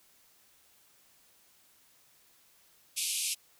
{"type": "band-pass noise", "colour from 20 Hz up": "white", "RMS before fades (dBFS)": -33, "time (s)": [2.96, 3.35], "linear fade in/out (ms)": 20, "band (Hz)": [2300, 12000], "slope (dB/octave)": 96, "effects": ["white hiss -64 dBFS RMS until 3.59 s"]}